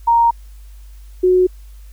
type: tone pair in turn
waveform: sine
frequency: 932.3 / 366.4 Hz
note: A#5 / F#4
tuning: 0 / -17 cents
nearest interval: octave + major third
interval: 1617 cents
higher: first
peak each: -9 dBFS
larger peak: neither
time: 0.07-0.31 / 1.23-1.47 s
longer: neither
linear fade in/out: 10 ms
effects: added 50 Hz sine -35 dBFS peak until 1.92 s + white hiss -54 dBFS RMS until 1.92 s